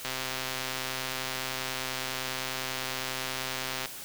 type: click train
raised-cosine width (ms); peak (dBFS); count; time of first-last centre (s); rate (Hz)
0.2; -15; 496; 0.05-3.858; 130
effects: white hiss -42 dBFS RMS until 4.04 s